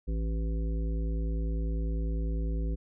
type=harmonic tone; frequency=55 Hz; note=A1; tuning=in tune; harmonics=1 / 3 / 5 / 7 / 9; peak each=-28 / -38 / -42 / -45 / -47 dBFS; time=0.07-2.76 s; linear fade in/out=20 ms; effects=none